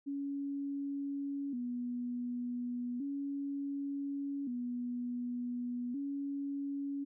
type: tone with vibrato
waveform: sine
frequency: 261.6 Hz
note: C4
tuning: in tune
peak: -35 dBFS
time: 0.06-7.05 s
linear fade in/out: 20 ms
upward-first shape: square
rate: 0.34 Hz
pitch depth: 120 cents each way
effects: none